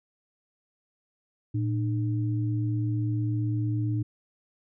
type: tone pair together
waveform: sine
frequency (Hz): 113.6 / 302.6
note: A#2 / D#4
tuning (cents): -44 / -48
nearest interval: octave + perfect fourth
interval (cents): 1696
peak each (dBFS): -25 / -32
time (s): 1.54-4.03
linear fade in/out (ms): 10
effects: none